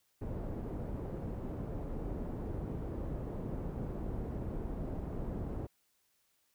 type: low-pass noise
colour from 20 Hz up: pink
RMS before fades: -39 dBFS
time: 0.21-5.67 s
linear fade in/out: 10 ms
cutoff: 490 Hz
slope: 12 dB/octave
effects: white hiss -75 dBFS RMS until 6.54 s